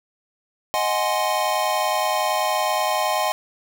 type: chord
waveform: square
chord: Ab dominant seventh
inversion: second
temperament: equal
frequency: 622.3 / 740 / 830.6 / 1046.5 Hz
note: Eb5 / Gb5 / Ab5 / C6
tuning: 0 / 0 / 0 / 0 cents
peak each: -26 dBFS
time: 0.74-3.32 s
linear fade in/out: 0 ms
effects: none